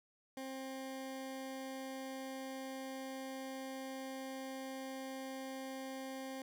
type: tone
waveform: 20% pulse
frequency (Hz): 265.1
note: C4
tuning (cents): +23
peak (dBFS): -38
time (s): 0.37-6.42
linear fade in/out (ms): 2
effects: none